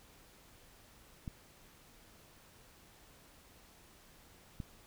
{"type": "clicks", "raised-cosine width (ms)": 5, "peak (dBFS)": -28, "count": 2, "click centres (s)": [1.278, 4.602], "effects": ["pink hiss -61 dBFS RMS until 4.86 s"]}